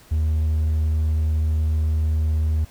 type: tone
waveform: triangle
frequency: 78 Hz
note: D#2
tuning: 5 cents sharp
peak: -15 dBFS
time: 0.11-2.65 s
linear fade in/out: 10 ms
effects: tanh soft clip ceiling -11 dBFS + pink hiss -50 dBFS RMS until 2.7 s